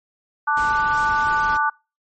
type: chord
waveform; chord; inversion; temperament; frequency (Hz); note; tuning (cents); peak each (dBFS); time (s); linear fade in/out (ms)
sine; D major; second; equal; 880 / 1174.7 / 1480; A5 / D6 / F#6; 0 / 0 / 0; -21; 0.47-1.7; 10
type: noise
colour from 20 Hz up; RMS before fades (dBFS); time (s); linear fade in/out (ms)
pink; -34; 0.57-1.57; 2
effects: noise-tail reverb RT60 0.3 s tail -26 dB re dry + MP3 32 kbps